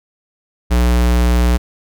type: tone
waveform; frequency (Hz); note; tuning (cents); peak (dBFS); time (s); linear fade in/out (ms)
square; 60.3; B1; -41; -11; 0.7-1.58; 20
effects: none